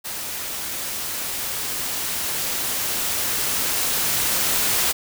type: noise with level ramp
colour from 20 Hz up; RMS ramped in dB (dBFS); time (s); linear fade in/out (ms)
white; -30 to -20; 0.04-4.93; 20
effects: none